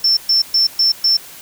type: tone bursts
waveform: sine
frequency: 5370 Hz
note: E8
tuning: 31 cents sharp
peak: -10 dBFS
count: 5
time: 0.04-1.17 s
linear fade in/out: 5 ms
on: 130 ms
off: 120 ms
effects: white hiss -37 dBFS RMS until 1.41 s